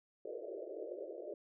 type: band-pass noise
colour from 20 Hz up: pink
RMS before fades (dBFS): -45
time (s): 0.25-1.34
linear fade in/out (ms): 2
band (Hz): 340 to 630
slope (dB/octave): 96
effects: none